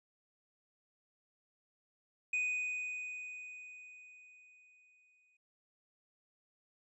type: tone with exponential decay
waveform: triangle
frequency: 2489 Hz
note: D#7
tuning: in tune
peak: -29 dBFS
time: 2.33-5.37 s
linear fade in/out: 5 ms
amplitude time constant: 660 ms
effects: resampled to 24000 Hz